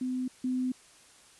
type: tone pair in turn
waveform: sine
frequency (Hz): 254.6 / 254.6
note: C4 / C4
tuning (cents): -47 / -47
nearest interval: unison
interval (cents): 0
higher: neither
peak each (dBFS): -29 / -27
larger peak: second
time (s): 0.01-0.28 / 0.44-0.72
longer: second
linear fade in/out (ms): 5
effects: white hiss -57 dBFS RMS until 1.39 s + resampled to 24000 Hz